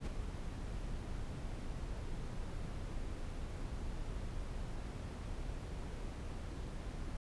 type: noise with ADSR envelope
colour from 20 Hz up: brown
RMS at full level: -36 dBFS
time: 0-7.17 s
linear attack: 63 ms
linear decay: 14 ms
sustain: -6 dB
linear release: 4 ms
effects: resampled to 24000 Hz